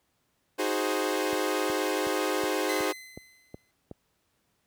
sawtooth chord, Ab dominant seventh, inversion second, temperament equal, 311.1 / 370 / 415.3 / 523.3 Hz, Eb4 / Gb4 / Ab4 / C5, 0 / 0 / 0 / 0 cents, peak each -28 dBFS, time 0.58-2.93 s, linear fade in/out 20 ms
click train, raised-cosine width 2 ms, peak -26 dBFS, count 8, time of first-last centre 1.33-3.913 s, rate 2.71 Hz
sawtooth tone with exponential decay, 2042 Hz, C7, 43 cents flat, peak -28 dBFS, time 2.69-3.71 s, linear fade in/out 1 ms, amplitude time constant 220 ms
effects pink hiss -73 dBFS RMS until 4.66 s + high-pass 60 Hz 12 dB/octave

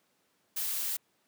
blue noise, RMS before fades -33 dBFS, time 0.56-0.97 s, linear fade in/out 10 ms, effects pink hiss -72 dBFS RMS until 1.27 s + high-pass 200 Hz 12 dB/octave

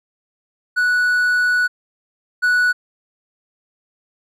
triangle tone pair in turn, 1475 / 1475 Hz, F#6 / F#6, -6 / -6 cents, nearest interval unison, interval 0 cents, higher neither, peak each -12 / -11 dBFS, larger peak second, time 0.76-1.68 / 2.42-2.73 s, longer first, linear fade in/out 20 ms, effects none

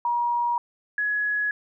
sine tone pair in turn, 954 / 1682.7 Hz, A#5 / G#6, +40 / +22 cents, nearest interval minor seventh, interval 982 cents, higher second, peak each -21 / -22 dBFS, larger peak first, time 0.05-0.58 / 0.98-1.51 s, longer neither, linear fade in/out 2 ms, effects none

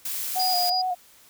blue noise, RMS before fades -30 dBFS, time 0.05-0.7 s, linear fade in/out 5 ms
sine tone with vibrato, 728 Hz, F#5, 28 cents flat, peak -23 dBFS, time 0.35-0.95 s, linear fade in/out 20 ms, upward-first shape square, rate 2.7 Hz, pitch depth 32 cents each way
sine tone, 4900 Hz, D#8, 27 cents flat, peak -24 dBFS, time 0.39-0.82 s, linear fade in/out 10 ms
effects white hiss -54 dBFS RMS until 1.29 s

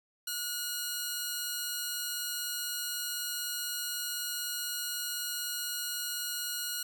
10% pulse tone pair together, 1443 / 4088 Hz, F#6 / C8, -44 / -41 cents, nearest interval octave + tritone, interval 1803 cents, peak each -28 / -30 dBFS, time 0.27-6.83 s, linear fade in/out 5 ms, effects none

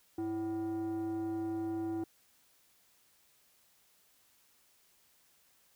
sine tone with frequency modulation, 329.6 Hz, E4, in tune, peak -31 dBFS, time 0.18-2.04 s, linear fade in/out 5 ms, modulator 429 Hz, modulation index 0.42, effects tanh soft clip ceiling -32 dBFS + white hiss -68 dBFS RMS until 5.75 s

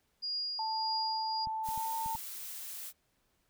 sine tone with tremolo, 4850 Hz, D#8, 45 cents flat, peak -32 dBFS, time 0.22-1.46 s, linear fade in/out 20 ms, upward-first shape triangle, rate 1.7 Hz, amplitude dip 50%
sine tone with pitch glide, 880 to 899 Hz, A5 to A5, 0 to +37 cents, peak -33 dBFS, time 0.59-2.16 s, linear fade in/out 2 ms, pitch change +37 cents, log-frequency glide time 1.62-1.91 s
clicks, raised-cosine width 5 ms, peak -36 dBFS, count 5, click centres 1.472 / 1.688 / 1.777 / 2.061 / 2.151 s
blue noise, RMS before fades -43 dBFS, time 1.63-2.93 s, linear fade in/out 50 ms
effects pink hiss -75 dBFS RMS until 3.49 s

